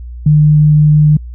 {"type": "tone", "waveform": "sine", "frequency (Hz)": 151, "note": "D3", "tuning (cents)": 48, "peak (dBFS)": -4, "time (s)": [0.26, 1.17], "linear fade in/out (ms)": 5, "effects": ["added 60 Hz sine -24 dBFS peak until 1.34 s"]}